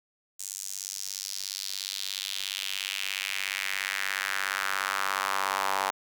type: tone with high-pass filter sweep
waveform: sawtooth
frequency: 97 Hz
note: G2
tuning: 18 cents flat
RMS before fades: -32 dBFS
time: 0.39-5.91 s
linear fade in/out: 10 ms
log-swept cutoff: 7300 to 890 Hz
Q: 2.4
effects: none